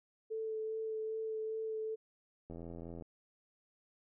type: tone with vibrato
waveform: sine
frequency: 439.8 Hz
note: A4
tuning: 1 cent flat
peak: -36 dBFS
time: 0.3-1.96 s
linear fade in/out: 20 ms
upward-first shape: sine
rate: 2.5 Hz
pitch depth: 12 cents each way
type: click train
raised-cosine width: 2 ms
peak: -34 dBFS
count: 45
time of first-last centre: 2.5-3.023 s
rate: 84.2 Hz
effects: none